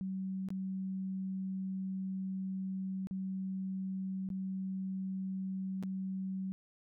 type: tone with dropouts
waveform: sine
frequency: 190 Hz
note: F#3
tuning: 46 cents sharp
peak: -35 dBFS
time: 0.01-6.52 s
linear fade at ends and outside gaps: 0 ms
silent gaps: 0.487-0.504 / 3.071-3.11 / 4.289-4.302 / 5.827-5.835 s
effects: none